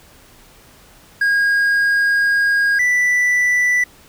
triangle tone pair in turn, 1632 / 1975.2 Hz, G#6 / B6, -31 / 0 cents, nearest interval minor third, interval 331 cents, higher second, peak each -11 dBFS, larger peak neither, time 1.21-2.79 / 2.79-3.84 s, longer first, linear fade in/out 5 ms, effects pink hiss -47 dBFS RMS until 4.08 s

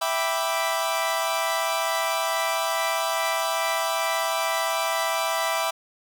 sawtooth chord, E minor seventh, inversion none, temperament equal, 659.3 / 784 / 987.8 / 1174.7 Hz, E5 / G5 / B5 / D6, 0 / 0 / 0 / 0 cents, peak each -23 / -27 / -25 / -26 dBFS, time 0.01-5.71 s, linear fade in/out 10 ms, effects 9-bit

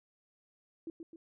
sine tone with echo, 329.6 Hz, E4, in tune, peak -38 dBFS, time 0.87-0.9 s, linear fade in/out 2 ms, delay 130 ms, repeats 2, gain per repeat -5 dB, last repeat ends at 1.16 s, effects none

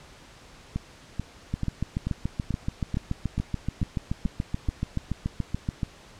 two click trains, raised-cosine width 5 ms, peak -14 / -15 dBFS, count 31 / 10, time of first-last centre 1.54-5.832 / 0.76-4.69 s, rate 6.99 / 2.29 Hz, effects pink hiss -50 dBFS RMS until 6.19 s + low-pass 7000 Hz 12 dB/octave

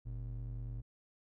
triangle ring-modulated tone, 82.7 Hz, E2, 6 cents sharp, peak -34 dBFS, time 0.05-0.82 s, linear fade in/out 20 ms, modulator 35 Hz, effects none

